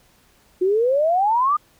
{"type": "exponential sweep", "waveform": "sine", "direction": "up", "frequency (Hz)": [356.1, 1236], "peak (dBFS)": -15, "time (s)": [0.61, 1.57], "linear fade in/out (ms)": 10, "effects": ["pink hiss -57 dBFS RMS until 1.79 s"]}